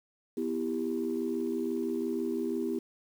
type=chord; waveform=sine; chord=E minor; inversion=second; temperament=just; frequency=247.2 / 329.6 / 395.6 Hz; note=B3 / E4 / G4; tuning=+2 / 0 / +16 cents; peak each=-33 dBFS; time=0.37-2.79 s; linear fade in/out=5 ms; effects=tanh soft clip ceiling -21 dBFS + 9-bit